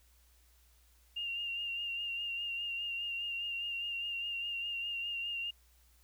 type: tone with vibrato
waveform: sine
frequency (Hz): 2794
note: F7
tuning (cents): 0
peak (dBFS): -35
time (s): 1.16-5.51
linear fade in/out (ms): 10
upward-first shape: sine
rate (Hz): 4.9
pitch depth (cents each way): 30
effects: added 60 Hz sine -64 dBFS peak until 6.03 s + white hiss -69 dBFS RMS until 6.03 s